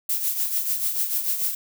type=noise with tremolo; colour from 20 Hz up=violet; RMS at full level=-22 dBFS; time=0.09-1.55 s; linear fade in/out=5 ms; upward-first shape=triangle; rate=6.8 Hz; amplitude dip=65%; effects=none